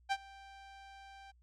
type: tone with ADSR envelope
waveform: sawtooth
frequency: 785 Hz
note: G5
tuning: 2 cents sharp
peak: -25 dBFS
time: 0.09-1.32 s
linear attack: 28 ms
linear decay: 49 ms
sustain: -23 dB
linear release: 19 ms
effects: added 60 Hz sine -63 dBFS peak until 1.42 s + low-pass 5000 Hz 12 dB/octave